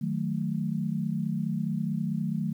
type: chord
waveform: sine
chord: D# diminished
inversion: none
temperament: equal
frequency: 155.56 / 185 / 220 Hz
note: D#3 / F#3 / A3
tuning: 0 / 0 / 0 cents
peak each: -31 dBFS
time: 0.01-2.53 s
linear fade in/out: 10 ms
effects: 10-bit